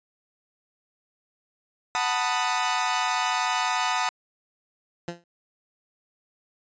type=chord; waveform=sawtooth; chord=B dominant seventh; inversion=second; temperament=equal with one note detuned; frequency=740 / 887.1 / 987.8 / 1244.5 Hz; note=F#5 / A5 / B5 / D#6; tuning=0 / +14 / 0 / 0 cents; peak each=-25 dBFS; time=1.95-4.09 s; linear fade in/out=0 ms
type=tone with exponential decay; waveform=15% pulse; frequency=172.2 Hz; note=F3; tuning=24 cents flat; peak=-21 dBFS; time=5.08-5.24 s; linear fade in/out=2 ms; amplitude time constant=33 ms
effects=resampled to 16000 Hz